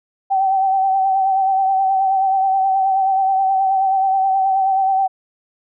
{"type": "tone with vibrato", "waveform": "sine", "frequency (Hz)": 770, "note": "G5", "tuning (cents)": -31, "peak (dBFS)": -13, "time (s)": [0.3, 5.08], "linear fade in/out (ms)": 20, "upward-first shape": "sine", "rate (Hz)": 9.4, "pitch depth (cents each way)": 33, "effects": []}